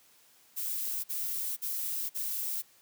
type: noise bursts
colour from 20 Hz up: violet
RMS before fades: -34 dBFS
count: 4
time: 0.56-2.624 s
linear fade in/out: 20 ms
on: 480 ms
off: 48 ms
effects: white hiss -62 dBFS RMS until 2.81 s + high-pass 100 Hz 12 dB/octave